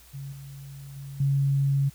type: tone with level steps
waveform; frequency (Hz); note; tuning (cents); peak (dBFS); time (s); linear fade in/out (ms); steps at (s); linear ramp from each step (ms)
sine; 138.59; C#3; 0; -34 / -39 / -36 / -20; 0.13-1.9; 20; 0.32 / 0.96 / 1.2; 5
effects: added 60 Hz sine -54 dBFS peak until 1.94 s + white hiss -54 dBFS RMS until 1.94 s